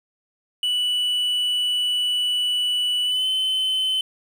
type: tone with pitch glide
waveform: triangle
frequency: 2960 to 3054 Hz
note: F#7 to G7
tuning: 0 to -46 cents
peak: -18 dBFS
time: 0.63-4.01 s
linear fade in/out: 2 ms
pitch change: +54 cents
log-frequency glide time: 3.04-3.27 s
effects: 8-bit